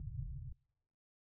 white low-pass noise, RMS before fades -44 dBFS, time 0-0.53 s, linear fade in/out 2 ms, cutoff 150 Hz, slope 96 dB/octave, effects noise-tail reverb RT60 0.8 s tail -25 dB re dry

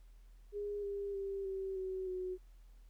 sine tone with pitch steps, 410 / 401.3 / 392.8 / 384.5 / 376.4 / 368.4 Hz, G#4 / G4 / G4 / G4 / F#4 / F#4, -22 / +41 / +4 / -33 / +30 / -7 cents, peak -37 dBFS, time 0.52-2.38 s, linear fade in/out 50 ms, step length 310 ms, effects added 41 Hz sine -55 dBFS peak until 2.89 s + pink hiss -75 dBFS RMS until 2.89 s

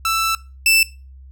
sawtooth tone pair in turn, 1326 / 2652 Hz, E6 / E7, +10 / +10 cents, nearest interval octave, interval 1200 cents, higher second, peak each -13 / -8 dBFS, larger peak second, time 0.05-0.35 / 0.66-0.83 s, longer first, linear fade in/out 2 ms, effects noise-tail reverb RT60 0.3 s tail -20 dB re dry + added 66 Hz sine -38 dBFS peak until 1.31 s

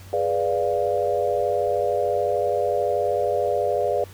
sine chord, G# diminished seventh, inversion none, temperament equal, 415.3 / 493.9 / 587.3 / 698.5 Hz, G#4 / B4 / D5 / F5, 0 / 0 / 0 / 0 cents, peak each -26 / -25 / -24 / -26 dBFS, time 0.13-4.04 s, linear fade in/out 2 ms, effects added 94 Hz sine -41 dBFS peak until 4.13 s + pink hiss -48 dBFS RMS until 4.13 s

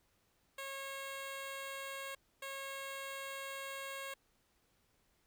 10% pulse tone bursts at uneven times, 545 Hz, C#5, 29 cents flat, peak -34 dBFS, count 2, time 0.58-2.15 / 2.42-4.14 s, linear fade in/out 5 ms, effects pink hiss -75 dBFS RMS until 5.26 s

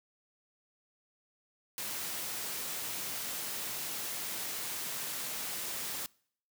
white noise, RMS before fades -38 dBFS, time 1.78-6.06 s, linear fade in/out 0 ms, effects noise-tail reverb RT60 0.6 s tail -25 dB re dry + high-pass 100 Hz 12 dB/octave

